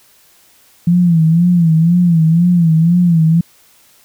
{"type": "tone with vibrato", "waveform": "sine", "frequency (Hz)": 168.5, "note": "E3", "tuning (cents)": 38, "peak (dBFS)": -7, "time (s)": [0.87, 3.41], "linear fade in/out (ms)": 5, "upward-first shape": "sine", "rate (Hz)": 2, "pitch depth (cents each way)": 98, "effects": ["white hiss -49 dBFS RMS until 4.04 s"]}